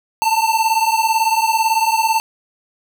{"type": "beating tone pair", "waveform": "square", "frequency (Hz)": [885, 903], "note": ["A5", "A5"], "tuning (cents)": [10, 45], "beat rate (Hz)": 18, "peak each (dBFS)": [-17, -18], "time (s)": [0.22, 2.2], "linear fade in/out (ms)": 0, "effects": []}